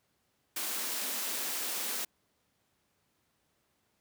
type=high-pass noise; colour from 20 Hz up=white; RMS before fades=-35 dBFS; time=0.56-2.05 s; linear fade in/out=5 ms; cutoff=190 Hz; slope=96 dB/octave; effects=pink hiss -75 dBFS RMS until 4 s + high-pass 80 Hz 12 dB/octave